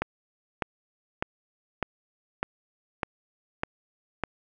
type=click train; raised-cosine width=0.5 ms; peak=-11 dBFS; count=8; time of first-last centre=0.02-4.237 s; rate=1.66 Hz; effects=none